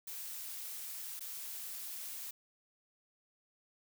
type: noise with dropouts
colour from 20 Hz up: blue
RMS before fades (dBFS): -44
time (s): 0.07-2.31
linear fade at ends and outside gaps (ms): 5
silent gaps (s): 1.195-1.206
effects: none